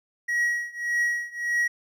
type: tone with tremolo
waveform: triangle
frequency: 1908 Hz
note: A#6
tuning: 40 cents sharp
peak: -18 dBFS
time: 0.28-1.68 s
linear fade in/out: 10 ms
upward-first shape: triangle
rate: 1.7 Hz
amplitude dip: 95%
effects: none